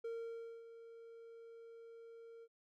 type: tone with ADSR envelope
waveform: triangle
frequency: 459.9 Hz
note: A#4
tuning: 23 cents flat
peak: -38 dBFS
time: 0.04-2.48 s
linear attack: 8 ms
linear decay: 580 ms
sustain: -13 dB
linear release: 49 ms
effects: none